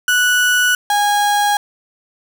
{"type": "tone pair in turn", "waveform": "35% pulse", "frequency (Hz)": [1476, 822.4], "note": ["F#6", "G#5"], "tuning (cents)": [-5, -17], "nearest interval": "minor seventh", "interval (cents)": 1012, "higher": "first", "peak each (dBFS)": [-10, -11], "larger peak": "first", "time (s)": [[0.08, 0.75], [0.9, 1.57]], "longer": "neither", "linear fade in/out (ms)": 2, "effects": ["8-bit"]}